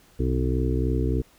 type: harmonic tone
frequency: 63.3 Hz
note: B1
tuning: 43 cents sharp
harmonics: 1 / 2 / 4 / 5 / 6 / 7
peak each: -24 / -27 / -30 / -31 / -32 / -32 dBFS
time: 0.19-1.22 s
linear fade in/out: 10 ms
effects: pink hiss -57 dBFS RMS until 1.38 s